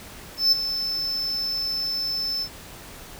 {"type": "tone with ADSR envelope", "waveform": "triangle", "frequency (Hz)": 5274, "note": "E8", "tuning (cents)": 0, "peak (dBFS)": -12, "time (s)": [0.37, 2.49], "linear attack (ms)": 150, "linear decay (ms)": 16, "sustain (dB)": -11, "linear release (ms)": 72, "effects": ["pink hiss -42 dBFS RMS until 3.19 s"]}